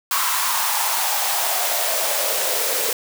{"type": "noise with high-pass filter sweep", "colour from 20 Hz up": "white", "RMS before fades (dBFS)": -21, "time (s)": [0.11, 2.93], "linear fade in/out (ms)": 2, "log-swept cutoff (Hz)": [1100, 460], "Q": 4.5, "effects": []}